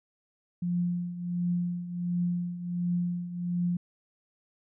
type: tone with tremolo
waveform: sine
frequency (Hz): 175.6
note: F3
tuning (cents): +10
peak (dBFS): -24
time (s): 0.62-3.77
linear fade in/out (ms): 5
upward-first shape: triangle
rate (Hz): 1.4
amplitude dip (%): 75
effects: none